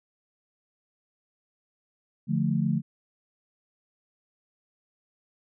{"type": "chord", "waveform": "sine", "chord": "D minor", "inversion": "none", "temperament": "equal", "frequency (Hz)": [146.83, 174.61, 220], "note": ["D3", "F3", "A3"], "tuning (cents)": [0, 0, 0], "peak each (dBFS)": -27, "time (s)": [2.27, 2.82], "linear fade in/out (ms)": 50, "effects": []}